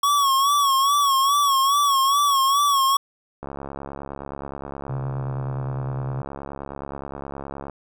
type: tone with vibrato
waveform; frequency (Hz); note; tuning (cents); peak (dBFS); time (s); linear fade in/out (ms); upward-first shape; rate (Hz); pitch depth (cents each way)
square; 1114; C#6; +8; -17; 0.03-2.97; 5; sine; 2.4; 71
type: click train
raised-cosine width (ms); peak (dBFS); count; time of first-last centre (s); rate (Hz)
1; -19; 298; 3.43-7.697; 69.6
type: tone with pitch glide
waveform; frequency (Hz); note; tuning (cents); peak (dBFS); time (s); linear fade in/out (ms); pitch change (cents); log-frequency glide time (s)
sine; 130.81 to 129.16; C3 to C3; 0 to -22; -25; 4.89-6.22; 5; -22; 5.14-5.26
effects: none